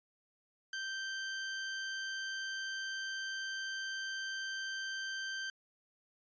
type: tone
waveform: sawtooth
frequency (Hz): 1563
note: G6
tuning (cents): -6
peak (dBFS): -34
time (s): 0.73-5.5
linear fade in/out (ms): 2
effects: resampled to 16000 Hz